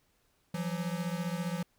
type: beating tone pair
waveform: square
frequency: 169.3 / 184.3 Hz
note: E3 / F#3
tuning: +46 / -7 cents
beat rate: 15 Hz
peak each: -35 / -37 dBFS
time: 0.54-1.63 s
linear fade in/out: 5 ms
effects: pink hiss -72 dBFS RMS until 1.78 s